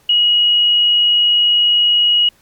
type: tone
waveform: sine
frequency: 2900 Hz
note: F#7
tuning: 35 cents flat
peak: -9 dBFS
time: 0.09-2.29 s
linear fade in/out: 5 ms
effects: pink hiss -53 dBFS RMS until 2.41 s + MP3 96 kbps